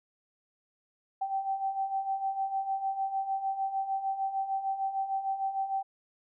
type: beating tone pair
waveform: sine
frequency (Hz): 772 / 778.6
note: G5 / G5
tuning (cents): -27 / -12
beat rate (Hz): 6.6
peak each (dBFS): -36 / -30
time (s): 1.21-5.83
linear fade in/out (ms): 10
effects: none